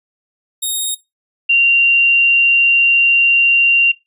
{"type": "tone pair in turn", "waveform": ["5% pulse", "sine"], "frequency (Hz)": [3729, 2767], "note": ["A#7", "F7"], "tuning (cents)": [0, -17], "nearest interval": "perfect fourth", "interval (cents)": 517, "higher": "first", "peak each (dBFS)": -8, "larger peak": "neither", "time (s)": [[0.62, 0.95], [1.49, 3.92]], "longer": "second", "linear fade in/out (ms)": 10, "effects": ["noise-tail reverb RT60 0.2 s tail -20 dB re dry", "resampled to 32000 Hz"]}